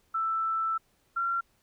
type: tone pair in turn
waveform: sine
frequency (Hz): 1325 / 1370.9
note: E6 / F6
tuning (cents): +9 / -33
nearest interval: minor second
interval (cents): 58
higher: second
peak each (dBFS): -26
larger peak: neither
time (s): 0.14-0.78 / 1.16-1.41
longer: first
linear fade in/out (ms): 10
effects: pink hiss -69 dBFS RMS until 1.62 s